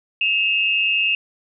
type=tone pair together; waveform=sine; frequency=2580 / 2785 Hz; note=E7 / F7; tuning=-38 / -5 cents; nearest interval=minor second; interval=133 cents; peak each=-19 dBFS; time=0.21-1.15 s; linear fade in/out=2 ms; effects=none